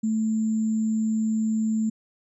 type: tone with sample-and-hold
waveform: sine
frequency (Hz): 220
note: A3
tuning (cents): 0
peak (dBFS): -21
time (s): 0.03-1.9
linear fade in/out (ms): 10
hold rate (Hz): 7350
effects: resampled to 24000 Hz